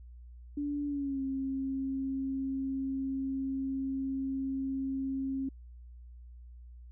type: tone with pitch glide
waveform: sine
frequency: 289.2 to 268.3 Hz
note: D4 to C4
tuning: -27 to +44 cents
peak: -31 dBFS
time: 0.57-5.49 s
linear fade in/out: 5 ms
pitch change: -129 cents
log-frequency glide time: 0.87-1.22 s
effects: added 60 Hz sine -47 dBFS peak until 6.91 s